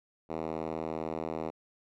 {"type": "tone with band-pass filter", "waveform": "5% pulse", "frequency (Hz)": 80.2, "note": "E2", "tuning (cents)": -47, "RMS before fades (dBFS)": -36, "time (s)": [0.29, 1.51], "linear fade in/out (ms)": 20, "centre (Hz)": 410, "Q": 0.72, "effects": []}